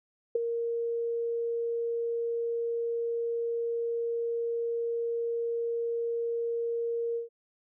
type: tone with ADSR envelope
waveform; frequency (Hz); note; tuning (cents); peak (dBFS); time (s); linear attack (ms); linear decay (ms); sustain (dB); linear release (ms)
sine; 466.2; A#4; 0; -20; 0.35-7.29; 6; 12; -8; 130
effects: none